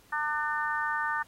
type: harmonic tone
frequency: 300 Hz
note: D4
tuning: 37 cents sharp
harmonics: 3 / 4 / 5 / 6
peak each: -33 / -33 / -33 / -33 dBFS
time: 0.12-1.23 s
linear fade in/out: 10 ms
effects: pink hiss -60 dBFS RMS until 1.27 s + AAC 48 kbps